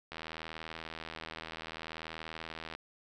click train, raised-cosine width 0.3 ms, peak -25 dBFS, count 213, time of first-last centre 0.12-2.75 s, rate 80.6 Hz, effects none

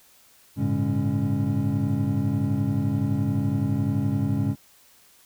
triangle tone cluster, 101.1 / 112.8 / 142.5 / 204.4 / 275.4 Hz, G#2 / A2 / C#3 / G#3 / C#4, -46 / +44 / +48 / -27 / -11 cents, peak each -26 dBFS, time 0.56-4.56 s, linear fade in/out 50 ms, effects white hiss -56 dBFS RMS until 5.25 s

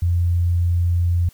sine tone, 86.8 Hz, F2, 10 cents flat, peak -15 dBFS, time 0.02-1.29 s, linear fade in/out 5 ms, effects white hiss -53 dBFS RMS until 1.33 s

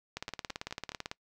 two click trains, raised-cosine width 0.2 ms, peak -19 / -24 dBFS, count 18 / 4, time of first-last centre 0.17-1.114 / 0.29-0.919 s, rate 18 / 4.77 Hz, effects noise-tail reverb RT60 0.1 s tail -23 dB re dry

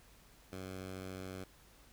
10% pulse tone, 93.9 Hz, F#2, 26 cents sharp, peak -35 dBFS, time 0.52-1.44 s, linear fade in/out 5 ms, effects added 50 Hz sine -65 dBFS peak until 1.92 s + pink hiss -63 dBFS RMS until 1.92 s

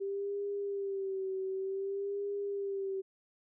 sine tone with vibrato, 392 Hz, G4, in tune, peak -33 dBFS, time 0-3.02 s, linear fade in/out 20 ms, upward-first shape sine, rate 0.54 Hz, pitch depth 52 cents each way, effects none

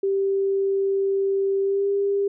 sine tone with pitch glide, 391.5 to 399.3 Hz, G4 to G4, -2 to +32 cents, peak -19 dBFS, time 0.03-2.28 s, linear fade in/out 5 ms, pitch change +34 cents, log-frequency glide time 1.62-1.88 s, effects none

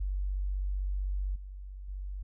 sine tone with level steps, 47.84 Hz, G1, 41 cents flat, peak -29 / -40 / -35 dBFS, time 0-2.23 s, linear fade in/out 10 ms, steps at 1.35 / 1.88 s, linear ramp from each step 10 ms, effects none

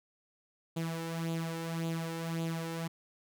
sawtooth tone with flanger, 164.81 Hz, E3, in tune, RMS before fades -36 dBFS, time 0.76-2.88 s, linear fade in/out 10 ms, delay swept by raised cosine 0.27 to 2.27 ms, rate 1.8 Hz, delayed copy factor +0.6, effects none

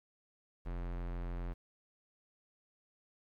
square tone, 43.65 Hz, F1, in tune, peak -38 dBFS, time 0.65-1.54 s, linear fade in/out 20 ms, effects low-pass 2000 Hz 12 dB/octave + 11-bit

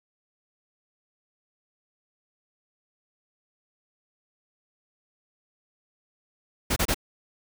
pink noise bursts, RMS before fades -24 dBFS, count 3, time 6.7-6.945 s, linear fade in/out 10 ms, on 63 ms, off 28 ms, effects none

